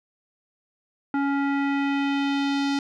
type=tone with low-pass filter sweep; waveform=square; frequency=279.4 Hz; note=C#4; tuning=14 cents sharp; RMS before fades=-24 dBFS; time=1.14-2.79 s; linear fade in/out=2 ms; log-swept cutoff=1400 to 4900 Hz; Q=1.7; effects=none